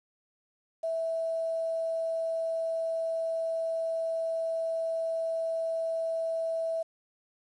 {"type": "tone with quantisation", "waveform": "sine", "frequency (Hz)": 655, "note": "E5", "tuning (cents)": -11, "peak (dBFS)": -28, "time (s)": [0.83, 6.83], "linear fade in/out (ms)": 10, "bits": 9, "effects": ["resampled to 24000 Hz"]}